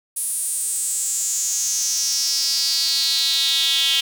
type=tone with high-pass filter sweep; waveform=square; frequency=148.9 Hz; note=D3; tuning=24 cents sharp; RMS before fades=-21 dBFS; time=0.16-4.01 s; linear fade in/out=10 ms; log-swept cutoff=10000 to 3200 Hz; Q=5.7; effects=none